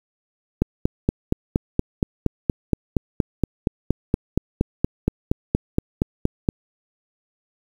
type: click train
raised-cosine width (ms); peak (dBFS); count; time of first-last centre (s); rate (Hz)
3; -4; 26; 0.62-6.489; 4.26
effects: 7-bit